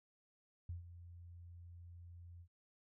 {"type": "tone with ADSR envelope", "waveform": "sine", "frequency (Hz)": 86.6, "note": "F2", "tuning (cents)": -14, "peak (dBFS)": -40, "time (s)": [0.69, 2.48], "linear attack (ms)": 4, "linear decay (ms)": 130, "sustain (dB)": -12, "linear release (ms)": 73, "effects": []}